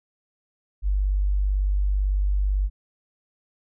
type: tone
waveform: sine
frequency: 49 Hz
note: G1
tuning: in tune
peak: -19 dBFS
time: 0.82-2.7 s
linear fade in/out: 50 ms
effects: none